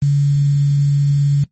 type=tone with quantisation; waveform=sine; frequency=142.4 Hz; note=C#3; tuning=47 cents sharp; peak=-10 dBFS; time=0.02-1.44 s; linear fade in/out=5 ms; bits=6; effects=noise-tail reverb RT60 0.1 s tail -17 dB re dry + MP3 32 kbps